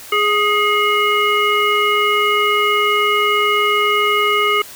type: harmonic tone with a mistuned harmonic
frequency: 415.3 Hz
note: G#4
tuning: in tune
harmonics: 1 / 3 / 5 / 7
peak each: -19 / -16 / -18 / -21 dBFS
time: 0.12-4.62 s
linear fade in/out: 5 ms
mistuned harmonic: 5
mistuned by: +53 cents
effects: white hiss -36 dBFS RMS until 4.75 s